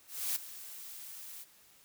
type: noise with ADSR envelope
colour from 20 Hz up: blue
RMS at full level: -32 dBFS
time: 0.07-1.45 s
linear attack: 290 ms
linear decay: 5 ms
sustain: -15 dB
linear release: 31 ms
effects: white hiss -62 dBFS RMS until 1.84 s